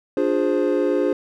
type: chord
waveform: triangle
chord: D half-diminished seventh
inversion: none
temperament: equal with one note detuned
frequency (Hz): 293.7 / 354.1 / 415.3 / 523.3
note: D4 / F4 / Ab4 / C5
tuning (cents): 0 / +24 / 0 / 0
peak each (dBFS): -21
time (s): 0.17-1.13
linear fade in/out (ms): 2
effects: none